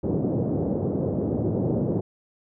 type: band-pass noise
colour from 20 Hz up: pink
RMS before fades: -25 dBFS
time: 0.03-2.01 s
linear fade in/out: 10 ms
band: 100 to 530 Hz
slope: 24 dB/octave
effects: none

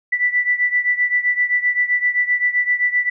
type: beating tone pair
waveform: sine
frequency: 1970 / 1977.7 Hz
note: B6 / B6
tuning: -5 / +2 cents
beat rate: 7.7 Hz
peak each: -17 / -20 dBFS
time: 0.12-3.1 s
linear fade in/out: 10 ms
effects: none

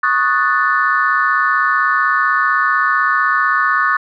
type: chord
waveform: sine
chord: D# half-diminished seventh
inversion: third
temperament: equal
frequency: 1108.7 / 1244.5 / 1480 / 1760 Hz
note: C#6 / D#6 / F#6 / A6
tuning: 0 / 0 / 0 / 0 cents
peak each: -17 dBFS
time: 0.03-3.97 s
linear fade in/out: 5 ms
effects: tanh soft clip ceiling -2 dBFS

